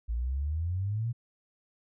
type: exponential sweep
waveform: sine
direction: up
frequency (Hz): 55 to 121.5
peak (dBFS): -28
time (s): 0.08-1.13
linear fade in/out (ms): 20
effects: none